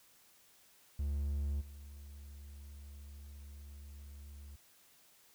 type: tone with level steps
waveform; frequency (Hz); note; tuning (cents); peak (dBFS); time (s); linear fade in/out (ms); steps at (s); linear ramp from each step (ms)
triangle; 71.4; D2; -48; -31 / -46; 0.99-4.56; 5; 1.6; 20
effects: white hiss -65 dBFS RMS until 5.34 s